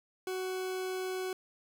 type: tone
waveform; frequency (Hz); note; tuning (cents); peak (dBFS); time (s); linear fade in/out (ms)
40% pulse; 372.7; F#4; +13; -33; 0.27-1.33; 2
effects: none